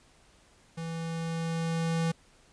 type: tone with level ramp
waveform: square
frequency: 164.81 Hz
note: E3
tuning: in tune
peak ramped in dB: -35 to -26 dBFS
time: 0.77-2.12 s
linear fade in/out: 10 ms
effects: pink hiss -61 dBFS RMS until 2.52 s + resampled to 22050 Hz